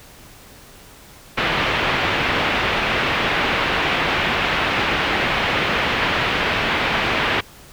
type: low-pass noise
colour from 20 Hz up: white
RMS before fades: -20 dBFS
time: 1.37-7.41 s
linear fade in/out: 10 ms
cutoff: 2900 Hz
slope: 24 dB/octave
effects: pink hiss -44 dBFS RMS until 7.72 s